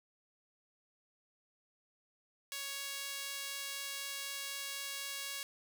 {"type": "tone with high-pass filter", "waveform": "sawtooth", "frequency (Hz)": 556, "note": "C#5", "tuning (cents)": 5, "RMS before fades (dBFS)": -42, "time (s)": [2.52, 5.43], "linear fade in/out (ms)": 0, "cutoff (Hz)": 2600, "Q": 0.69, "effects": []}